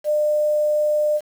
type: tone with quantisation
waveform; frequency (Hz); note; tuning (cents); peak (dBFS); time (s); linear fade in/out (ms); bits
sine; 601; D5; +40; -16; 0.04-1.21; 50; 7
effects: none